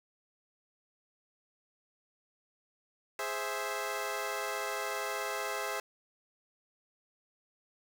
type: chord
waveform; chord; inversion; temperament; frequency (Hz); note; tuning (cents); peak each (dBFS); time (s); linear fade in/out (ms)
15% pulse; Ab augmented; none; equal; 415.3 / 523.3 / 659.3; Ab4 / C5 / E5; 0 / 0 / 0; -32; 3.19-5.8; 2
effects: 9-bit

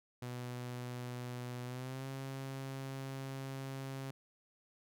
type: tone with pitch glide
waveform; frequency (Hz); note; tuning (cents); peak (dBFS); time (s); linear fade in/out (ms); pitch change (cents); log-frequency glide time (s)
sawtooth; 123.47 to 134.64; B2 to C3; 0 to +50; -37; 0.22-4.11; 5; +150; 1.64-2.07
effects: none

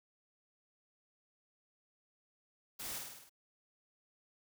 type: noise with echo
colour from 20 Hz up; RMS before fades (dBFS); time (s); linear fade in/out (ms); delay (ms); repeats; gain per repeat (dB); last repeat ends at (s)
white; -44; 2.79-2.99; 10; 51; 6; -3; 3.296
effects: none

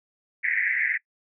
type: band-pass noise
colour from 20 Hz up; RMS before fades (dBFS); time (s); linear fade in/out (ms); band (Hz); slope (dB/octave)
white; -25; 0.43-0.98; 20; 1700 to 2200; 96
effects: noise-tail reverb RT60 0.1 s tail -23 dB re dry

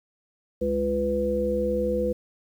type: harmonic tone with a mistuned harmonic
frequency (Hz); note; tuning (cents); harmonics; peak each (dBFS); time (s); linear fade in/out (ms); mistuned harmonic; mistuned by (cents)
69; C#2; -7; 1 / 3 / 5 / 7; -33 / -29 / -31 / -24; 0.61-2.13; 10; 7; +51
effects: 9-bit

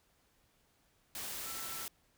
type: tone in noise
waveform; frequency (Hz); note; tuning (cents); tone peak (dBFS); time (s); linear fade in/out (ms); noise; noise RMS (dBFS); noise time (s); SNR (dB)
sine; 1335; E6; +22; -50; 1.46-1.85; 2; white; -42; 1.15-1.88; -11
effects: pink hiss -72 dBFS RMS until 2.17 s

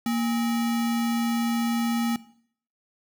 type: tone with sample-and-hold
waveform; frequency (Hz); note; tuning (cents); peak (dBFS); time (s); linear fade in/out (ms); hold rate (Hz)
sine; 233.1; A#3; 0; -22; 0.06-2.16; 2; 1050
effects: noise-tail reverb RT60 0.6 s tail -18 dB re dry

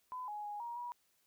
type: tone with pitch steps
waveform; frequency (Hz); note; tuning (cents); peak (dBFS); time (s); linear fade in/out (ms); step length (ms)
sine; 1008 / 836 / 828 / 945 / 966; B5 / G#5 / G#5 / A#5 / B5; +35 / +11 / -5 / +23 / -39; -40; 0.12-0.92; 0; 160
effects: white hiss -75 dBFS RMS until 1.26 s

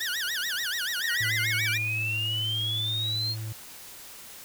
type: tone with vibrato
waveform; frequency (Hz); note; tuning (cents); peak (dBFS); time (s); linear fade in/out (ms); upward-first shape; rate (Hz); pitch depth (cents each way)
20% pulse; 1657; G#6; -4; -23; 0-1.78; 10; sine; 6.9; 260
type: exponential sweep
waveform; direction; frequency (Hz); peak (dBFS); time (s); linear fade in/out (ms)
sine; up; 1800 to 4284; -27; 1-3.36; 50
type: tone with pitch glide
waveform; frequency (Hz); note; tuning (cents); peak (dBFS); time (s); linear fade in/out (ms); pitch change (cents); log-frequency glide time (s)
triangle; 110.4 to 109.7; A2 to A2; +6 to -5; -30; 1.2-3.53; 10; -11; 1.41-1.74
effects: white hiss -45 dBFS RMS until 4.44 s

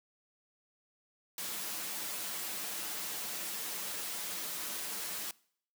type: noise with comb filter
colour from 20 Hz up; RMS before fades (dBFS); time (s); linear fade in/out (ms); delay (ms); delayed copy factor
white; -39; 1.38-5.31; 2; 7.6; -0.6
effects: noise-tail reverb RT60 0.6 s tail -23 dB re dry + high-pass 150 Hz 12 dB/octave

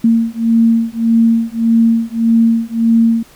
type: beating tone pair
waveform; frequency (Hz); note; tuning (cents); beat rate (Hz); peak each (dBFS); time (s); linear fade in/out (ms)
sine; 227.8 / 229.5; A#3 / A#3; -40 / -27; 1.7; -12; 0.04-3.23; 5
effects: pink hiss -44 dBFS RMS until 3.35 s

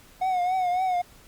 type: tone with vibrato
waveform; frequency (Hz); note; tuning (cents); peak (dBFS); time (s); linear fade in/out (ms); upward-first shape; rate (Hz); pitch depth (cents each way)
triangle; 732; F#5; -19; -20; 0.21-1.02; 10; triangle; 3.6; 71
effects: pink hiss -53 dBFS RMS until 1.27 s + Opus 48 kbps

